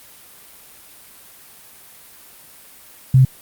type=tone; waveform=sine; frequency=130.81 Hz; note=C3; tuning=in tune; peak=-7 dBFS; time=3.14-3.25 s; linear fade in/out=5 ms; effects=white hiss -44 dBFS RMS until 3.41 s + Opus 32 kbps